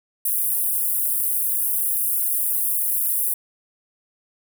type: high-pass noise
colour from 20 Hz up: pink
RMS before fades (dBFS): -22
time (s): 0.25-3.34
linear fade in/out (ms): 5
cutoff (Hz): 9900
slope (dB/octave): 48
effects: none

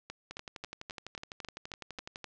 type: two click trains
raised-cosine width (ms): 0.2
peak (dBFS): -23 / -24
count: 8 / 24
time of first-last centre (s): 0.1-1.987 / 0.31-2.243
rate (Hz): 3.71 / 11.9
effects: low-pass 7000 Hz 12 dB/octave

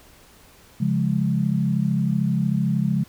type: chord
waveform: sine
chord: Db major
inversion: none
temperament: equal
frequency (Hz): 138.59 / 174.61 / 207.7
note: Db3 / F3 / Ab3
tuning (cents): 0 / 0 / 0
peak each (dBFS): -23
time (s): 0.8-3.04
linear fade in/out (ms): 10
effects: pink hiss -51 dBFS RMS until 3.08 s

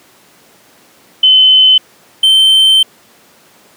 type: tone pair in turn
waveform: sine / triangle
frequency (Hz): 3048 / 3105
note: G7 / G7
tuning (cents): -49 / -17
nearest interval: unison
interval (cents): 32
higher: second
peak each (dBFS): -3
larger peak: neither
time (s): 1.23-1.78 / 2.23-2.83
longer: second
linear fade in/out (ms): 5
effects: pink hiss -45 dBFS RMS until 3.76 s + high-pass 200 Hz 12 dB/octave

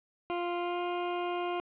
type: tone with pitch glide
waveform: 20% pulse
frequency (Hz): 349.2 to 352.4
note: F4 to F4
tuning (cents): 0 to +16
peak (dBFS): -26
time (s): 0.3-1.6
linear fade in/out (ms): 0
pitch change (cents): +16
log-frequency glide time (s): 0.58-0.8
effects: resampled to 8000 Hz + 10-bit

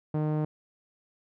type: tone with low-pass filter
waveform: sawtooth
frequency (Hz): 152.9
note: D#3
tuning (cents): -30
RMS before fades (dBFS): -28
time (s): 0.14-0.45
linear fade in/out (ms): 5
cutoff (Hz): 760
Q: 0.73
effects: none

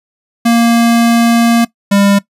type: tone pair in turn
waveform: square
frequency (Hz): 233.1 / 200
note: A#3 / G3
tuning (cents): 0 / +35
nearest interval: minor third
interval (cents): 265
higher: first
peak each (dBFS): -7 / -7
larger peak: neither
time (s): 0.45-1.65 / 1.91-2.19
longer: first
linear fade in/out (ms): 10
effects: noise-tail reverb RT60 0.1 s tail -19 dB re dry + resampled to 32000 Hz

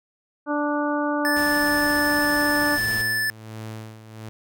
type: harmonic tone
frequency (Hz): 293.7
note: D4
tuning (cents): 0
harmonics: 1 / 2 / 3 / 4 / 5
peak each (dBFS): -24 / -27 / -29 / -30 / -31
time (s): 0.46-2.79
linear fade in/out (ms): 50
type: tone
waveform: square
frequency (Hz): 1749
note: A6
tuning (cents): -11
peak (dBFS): -22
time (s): 1.25-3.3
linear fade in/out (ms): 0
type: noise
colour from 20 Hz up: pink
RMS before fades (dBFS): -36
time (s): 1.36-3.02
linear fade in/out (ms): 5
type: tone with tremolo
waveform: sawtooth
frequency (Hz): 110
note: A2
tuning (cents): 0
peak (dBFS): -28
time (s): 2.78-4.29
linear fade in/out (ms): 0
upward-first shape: sine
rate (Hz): 1.4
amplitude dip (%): 70
effects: none

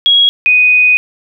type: tone pair in turn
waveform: sine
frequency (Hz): 3310 / 2490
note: G#7 / D#7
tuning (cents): -6 / +1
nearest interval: perfect fourth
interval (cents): 493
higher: first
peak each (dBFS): -5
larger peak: neither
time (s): 0.06-0.29 / 0.46-0.97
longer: second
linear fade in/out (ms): 0
effects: none

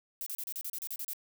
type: noise bursts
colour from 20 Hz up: violet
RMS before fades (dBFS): -38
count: 11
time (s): 0.21-1.133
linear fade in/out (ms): 0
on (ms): 53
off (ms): 34
effects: none

